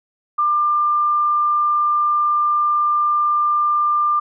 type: tone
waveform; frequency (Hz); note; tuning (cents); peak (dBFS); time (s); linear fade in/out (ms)
sine; 1194; D6; +28; -14; 0.38-4.2; 10
effects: none